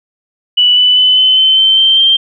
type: tone with pitch steps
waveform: sine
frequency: 2960 / 2987 / 3015 / 3043 / 3071 / 3100 / 3129 / 3158 Hz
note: F#7 / F#7 / F#7 / F#7 / G7 / G7 / G7 / G7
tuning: 0 / +16 / +32 / +48 / -36 / -20 / -4 / +12 cents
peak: -5 dBFS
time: 0.57-2.17 s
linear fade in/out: 10 ms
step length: 200 ms
effects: none